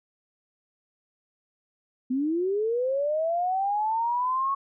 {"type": "linear sweep", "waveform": "sine", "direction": "up", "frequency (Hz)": [246.9, 1108.7], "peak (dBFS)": -23, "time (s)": [2.1, 4.55], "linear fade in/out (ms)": 10, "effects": []}